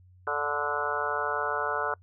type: harmonic tone with a mistuned harmonic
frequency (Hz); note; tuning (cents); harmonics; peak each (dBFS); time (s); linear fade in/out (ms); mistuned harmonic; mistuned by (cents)
146.4; D3; -5; 3 / 4 / 5 / 6 / 7 / 8 / 9 / 10; -35 / -35 / -36 / -37 / -35 / -38 / -33 / -33; 0.27-1.94; 2; 9; -16
effects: noise-tail reverb RT60 0.1 s tail -26 dB re dry + added 91 Hz sine -53 dBFS peak until 2.02 s